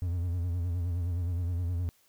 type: tone with vibrato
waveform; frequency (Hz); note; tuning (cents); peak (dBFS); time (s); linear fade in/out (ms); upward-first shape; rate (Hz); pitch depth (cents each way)
triangle; 87.31; F2; 0; -26; 0.02-1.89; 0; sine; 9.6; 71
effects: white hiss -66 dBFS RMS until 2.08 s